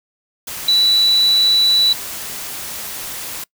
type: tone in noise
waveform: sine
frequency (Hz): 3951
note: B7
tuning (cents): 0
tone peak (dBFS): -10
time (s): 0.68-1.93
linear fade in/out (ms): 5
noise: white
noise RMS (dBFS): -28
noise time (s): 0.47-3.44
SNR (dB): +15
effects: noise-tail reverb RT60 0.1 s tail -24 dB re dry